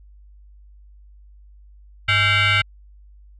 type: tone with frequency modulation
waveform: sine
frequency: 101.2 Hz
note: G#2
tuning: 44 cents flat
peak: -13 dBFS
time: 2.08-2.62 s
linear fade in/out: 10 ms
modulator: 730 Hz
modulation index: 4
effects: tanh soft clip ceiling -11 dBFS + added 50 Hz sine -44 dBFS peak until 3.39 s